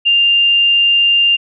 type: tone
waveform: sine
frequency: 2796 Hz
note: F7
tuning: 1 cent sharp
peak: -8 dBFS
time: 0.05-1.37 s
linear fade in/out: 20 ms
effects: none